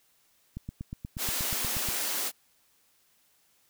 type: click train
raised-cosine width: 5 ms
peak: -24 dBFS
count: 12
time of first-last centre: 0.57-1.887 s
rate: 8.35 Hz
type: high-pass noise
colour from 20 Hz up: white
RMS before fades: -31 dBFS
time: 1.17-2.32 s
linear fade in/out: 50 ms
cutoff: 200 Hz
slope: 48 dB/octave
effects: white hiss -67 dBFS RMS until 3.69 s